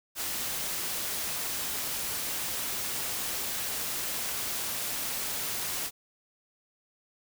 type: noise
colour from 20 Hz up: white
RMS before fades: -33 dBFS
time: 0.15-5.91 s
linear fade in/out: 50 ms
effects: none